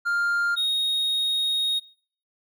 triangle tone pair in turn, 1400 / 3738 Hz, F6 / A#7, +4 / +4 cents, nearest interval octave + perfect fourth, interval 1700 cents, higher second, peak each -20 dBFS, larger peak neither, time 0.05-0.56 / 0.56-1.8 s, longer second, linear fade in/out 20 ms, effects noise-tail reverb RT60 0.5 s tail -21 dB re dry

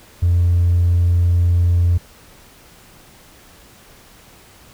sine tone with hard clipping, 87.1 Hz, F2, 4 cents flat, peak -12 dBFS, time 0.22-1.98 s, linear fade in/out 10 ms, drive 1 dB, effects pink hiss -46 dBFS RMS until 4.73 s

